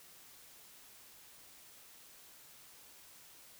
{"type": "silence", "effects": ["white hiss -58 dBFS RMS until 3.59 s"]}